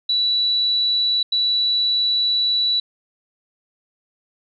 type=tone bursts at uneven times; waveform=sine; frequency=3942 Hz; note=B7; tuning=4 cents flat; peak=-16 dBFS; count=2; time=0.09-1.23 / 1.32-2.8 s; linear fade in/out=5 ms; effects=none